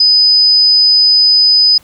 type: tone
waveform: sine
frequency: 5000 Hz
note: D#8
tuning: 8 cents sharp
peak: -5 dBFS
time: 0-1.78 s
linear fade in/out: 5 ms
effects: pink hiss -46 dBFS RMS until 1.83 s